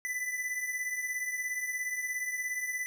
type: beating tone pair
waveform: square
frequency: 1993 / 2010 Hz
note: B6 / B6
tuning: +15 / +30 cents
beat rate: 17 Hz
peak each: -34 / -40 dBFS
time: 0.05-2.86 s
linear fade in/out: 0 ms
effects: none